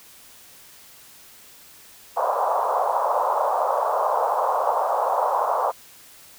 white band-pass noise, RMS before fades -22 dBFS, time 2.16-5.72 s, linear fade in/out 20 ms, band 520 to 1100 Hz, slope 48 dB/octave, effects white hiss -48 dBFS RMS until 6.38 s

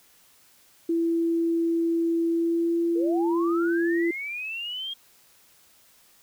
sine tone with pitch glide, 333.6 to 338.3 Hz, E4 to E4, +21 to +45 cents, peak -21 dBFS, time 0.89-4.11 s, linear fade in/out 5 ms, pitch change +24 cents, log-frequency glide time 2.29-2.85 s
sine linear sweep, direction up, 431.1 to 3258 Hz, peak -30 dBFS, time 2.95-4.94 s, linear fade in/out 10 ms
effects white hiss -58 dBFS RMS until 6.22 s

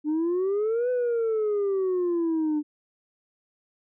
sine exponential two-way sweep, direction up then down, 295.6 to 504 to 295.6 Hz, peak -20 dBFS, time 0.04-2.63 s, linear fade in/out 50 ms, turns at 0.9 s, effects tanh soft clip ceiling -21 dBFS

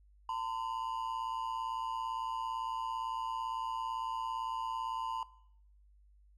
triangle ring-modulated tone, 963 Hz, B5, 44 cents flat, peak -29 dBFS, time 0.29-5.23 s, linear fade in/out 2 ms, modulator 58.9 Hz, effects noise-tail reverb RT60 0.7 s tail -20 dB re dry + added 50 Hz sine -60 dBFS peak until 6.37 s

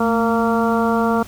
harmonic tone with a mistuned harmonic, 230.5 Hz, A#3, 19 cents flat, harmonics 1 / 2 / 3 / 4 / 5 / 6, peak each -18 / -21 / -23 / -24 / -25 / -26 dBFS, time 0-1.23 s, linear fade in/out 5 ms, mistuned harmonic 1, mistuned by -50 cents, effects added 91 Hz sine -41 dBFS peak until 1.27 s + pink hiss -41 dBFS RMS until 1.27 s

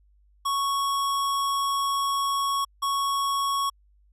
square tone bursts at uneven times, 1108.7 Hz, C#6, in tune, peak -24 dBFS, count 2, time 0.45-2.65 / 2.82-3.7 s, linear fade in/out 10 ms, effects added 50 Hz sine -57 dBFS peak until 4.12 s + resampled to 32000 Hz

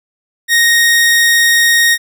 sawtooth tone, 1864.7 Hz, A#6, in tune, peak -4 dBFS, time 0.48-1.98 s, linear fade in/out 50 ms, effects none

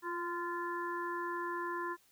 harmonic tone with a mistuned harmonic, 348 Hz, F4, 6 cents flat, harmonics 1 / 3 / 4 / 5, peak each -40 / -38 / -46 / -43 dBFS, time 0.02-1.97 s, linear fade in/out 50 ms, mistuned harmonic 3, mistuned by -23 cents, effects white hiss -68 dBFS RMS until 2.11 s

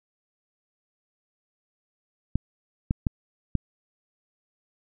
clicks, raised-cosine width 5 ms, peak -10 dBFS, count 4, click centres 2.356 / 2.909 / 3.068 / 3.553 s, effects none

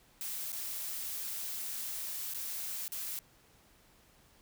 blue noise with dropouts, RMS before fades -39 dBFS, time 0.21-3.19 s, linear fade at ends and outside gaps 0 ms, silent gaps 0.52-0.528 / 2.337-2.346 / 2.88-2.92 s, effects pink hiss -64 dBFS RMS until 4.41 s

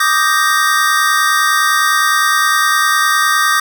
square chord, Eb major seventh, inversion third, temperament equal, 1174.7 / 1244.5 / 1568 / 1864.7 Hz, D6 / Eb6 / G6 / Bb6, 0 / 0 / 0 / 0 cents, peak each -17 dBFS, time 0-3.6 s, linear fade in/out 5 ms, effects none

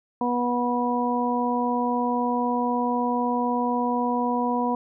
harmonic tone, 243.9 Hz, B3, 21 cents flat, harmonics 1 / 2 / 3 / 4, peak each -25 / -29 / -29 / -26 dBFS, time 0.21-4.75 s, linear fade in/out 2 ms, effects none

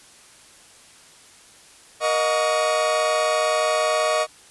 40% pulse tone cluster, 470.5 / 621 / 721 / 1127 Hz, A#4 / D#5 / F#5 / C#6, +16 / -3 / -45 / +28 cents, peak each -28 / -20 / -27 / -24 dBFS, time 2-4.27 s, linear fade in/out 50 ms, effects white hiss -49 dBFS RMS until 4.5 s + resampled to 24000 Hz

